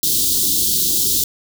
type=band-stop noise; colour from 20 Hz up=white; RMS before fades=-17 dBFS; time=0.03-1.24 s; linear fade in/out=2 ms; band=400 to 3400 Hz; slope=48 dB/octave; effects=none

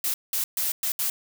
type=noise bursts at uneven times; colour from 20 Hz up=blue; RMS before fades=-26 dBFS; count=5; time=0.04-0.14 / 0.33-0.44 / 0.57-0.72 / 0.83-0.92 / 0.99-1.1 s; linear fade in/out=2 ms; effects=none

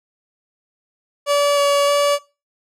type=tone with pitch steps; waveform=30% pulse; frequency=575 / 569 / 575 Hz; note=D5 / C#5 / D5; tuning=-37 / +45 / -37 cents; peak=-11 dBFS; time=1.26-2.19 s; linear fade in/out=50 ms; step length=310 ms; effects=noise-tail reverb RT60 0.3 s tail -22 dB re dry + low-pass 11000 Hz 12 dB/octave

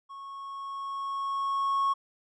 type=tone with level ramp; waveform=triangle; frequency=1100 Hz; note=C#6; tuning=14 cents flat; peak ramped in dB=-39 to -20 dBFS; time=0.09-1.94 s; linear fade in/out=20 ms; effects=tanh soft clip ceiling -17 dBFS + resampled to 24000 Hz

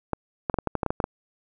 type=clicks; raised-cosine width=1 ms; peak=-10 dBFS; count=11; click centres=0.133 / 0.498 / 0.542 / 0.587 / 0.673 / 0.753 / 0.832 / 0.863 / 0.905 / 1.002 / 1.041 s; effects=none

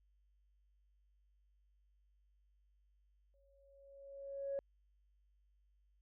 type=tone with exponential growth; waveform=sine; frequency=554 Hz; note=C#5; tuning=1 cent flat; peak=-35 dBFS; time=3.34-4.59 s; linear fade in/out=0 ms; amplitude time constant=270 ms; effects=tanh soft clip ceiling -32 dBFS + added 50 Hz sine -70 dBFS peak until 6.01 s

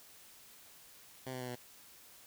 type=tone with pitch steps; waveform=10% pulse; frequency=130 / 127.69 / 125.43 / 123.2 Hz; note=C3 / C3 / B2 / B2; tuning=-11 / -42 / +27 / -4 cents; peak=-32 dBFS; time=1.26-1.556 s; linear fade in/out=10 ms; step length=74 ms; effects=white hiss -58 dBFS RMS until 2.26 s

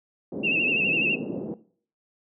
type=band-pass noise; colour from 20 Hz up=pink; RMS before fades=-32 dBFS; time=0.32-1.54 s; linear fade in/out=2 ms; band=180 to 480 Hz; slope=24 dB/octave
type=tone with vibrato; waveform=sine; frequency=2675 Hz; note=E7; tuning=25 cents sharp; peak=-21 dBFS; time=0.43-1.16 s; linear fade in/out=20 ms; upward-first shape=sine; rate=12 Hz; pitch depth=71 cents each way
effects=noise-tail reverb RT60 0.5 s tail -18 dB re dry

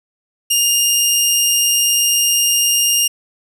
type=tone; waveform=15% pulse; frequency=2821 Hz; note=F7; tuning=17 cents sharp; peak=-5 dBFS; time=0.5-3.08 s; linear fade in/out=10 ms; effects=none

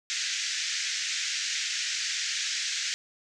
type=band-pass noise; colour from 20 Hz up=white; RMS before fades=-31 dBFS; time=0.1-2.94 s; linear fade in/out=0 ms; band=1600 to 6900 Hz; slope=48 dB/octave; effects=none

